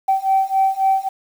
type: beating tone pair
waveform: sine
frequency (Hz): 770 / 773.7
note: G5 / G5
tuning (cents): -31 / -23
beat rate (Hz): 3.7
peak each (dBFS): -17 / -16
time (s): 0.08-1.09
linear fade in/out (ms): 10
effects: tanh soft clip ceiling -8 dBFS + 7-bit